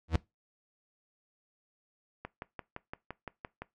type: tone with exponential growth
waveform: 40% pulse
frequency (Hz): 80.5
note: E2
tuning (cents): -41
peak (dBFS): -19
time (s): 0.08-0.16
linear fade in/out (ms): 5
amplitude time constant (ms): 16
type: click train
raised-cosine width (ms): 0.5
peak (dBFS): -24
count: 9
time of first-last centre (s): 2.25-3.62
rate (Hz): 5.84
effects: noise-tail reverb RT60 0.2 s tail -21 dB re dry + low-pass 5000 Hz 12 dB/octave